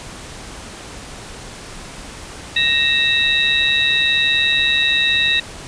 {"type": "tone cluster", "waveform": "sine", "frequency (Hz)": [1865, 2651, 3740, 3881], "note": ["A#6", "E7", "A#7", "B7"], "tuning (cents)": [0, 9, 5, -31], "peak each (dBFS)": -19, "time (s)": [2.56, 5.4], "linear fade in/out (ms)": 5, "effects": ["pink hiss -34 dBFS RMS until 5.67 s", "resampled to 22050 Hz"]}